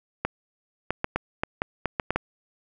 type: clicks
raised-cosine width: 0.5 ms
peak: -9 dBFS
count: 10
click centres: 0.25 / 0.906 / 1.044 / 1.16 / 1.435 / 1.619 / 1.857 / 1.998 / 2.106 / 2.16 s
effects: none